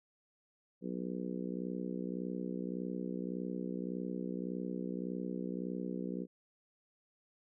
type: harmonic tone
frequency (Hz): 61.74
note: B1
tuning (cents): 0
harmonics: 3 / 4 / 5 / 6 / 7 / 8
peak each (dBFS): -40 / -42 / -44 / -46 / -47 / -48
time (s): 0.81-6.27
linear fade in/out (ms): 50
effects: none